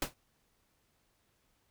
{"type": "noise with exponential decay", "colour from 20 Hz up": "pink", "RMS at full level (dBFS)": -29, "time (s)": [0.02, 0.14], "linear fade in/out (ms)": 2, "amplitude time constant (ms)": 25, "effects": ["pink hiss -74 dBFS RMS until 1.7 s"]}